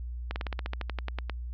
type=slowing click train; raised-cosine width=0.3 ms; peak=-17 dBFS; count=14; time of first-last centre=0.31-1.297 s; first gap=49 ms; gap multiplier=1.07; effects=added 60 Hz sine -34 dBFS peak until 1.53 s + low-pass 4000 Hz 12 dB/octave